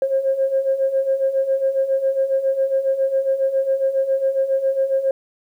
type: beating tone pair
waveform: sine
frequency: 532 / 539.3 Hz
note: C5 / C#5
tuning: +29 / -48 cents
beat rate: 7.3 Hz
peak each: -22 / -17 dBFS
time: 0.02-5.11 s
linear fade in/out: 2 ms
effects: tanh soft clip ceiling -9 dBFS + 9-bit